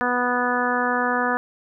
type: harmonic tone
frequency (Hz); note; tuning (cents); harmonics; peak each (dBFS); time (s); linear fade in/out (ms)
246.4; B3; -4; 1 / 2 / 3 / 4 / 5 / 6 / 7; -27 / -27 / -27 / -27 / -27 / -27 / -27; 0.01-1.37; 0
effects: none